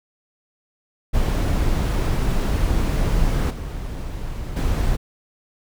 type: noise with level steps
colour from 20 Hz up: brown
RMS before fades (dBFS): -19 / -29 / -20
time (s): 1.13-4.97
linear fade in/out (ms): 20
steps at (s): 3.5 / 4.56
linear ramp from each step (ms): 10
effects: none